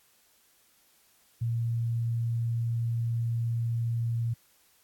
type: tone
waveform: sine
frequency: 116.54 Hz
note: A#2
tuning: in tune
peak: -26 dBFS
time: 1.41-4.34 s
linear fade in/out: 10 ms
effects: white hiss -64 dBFS RMS until 4.83 s + AAC 64 kbps